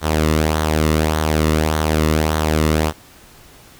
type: tone with flanger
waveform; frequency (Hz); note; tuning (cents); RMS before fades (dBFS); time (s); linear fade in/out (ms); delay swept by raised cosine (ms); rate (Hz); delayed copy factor
sawtooth; 77.78; D#2; 0; -17; 0.01-2.93; 50; 0.39 to 1.29; 1.7; -0.55
effects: pink hiss -45 dBFS RMS until 3.79 s